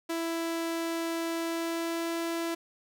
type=tone with pitch glide; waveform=sawtooth; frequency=331.7 to 334 Hz; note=E4 to E4; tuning=+11 to +23 cents; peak=-26 dBFS; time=0.09-2.55 s; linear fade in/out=10 ms; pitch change=+12 cents; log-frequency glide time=1.4-2.13 s; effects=11-bit